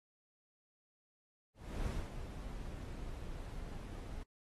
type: noise with ADSR envelope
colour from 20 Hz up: brown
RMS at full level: -37 dBFS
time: 1.54-4.23 s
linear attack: 340 ms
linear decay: 220 ms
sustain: -8 dB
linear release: 4 ms
effects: AAC 32 kbps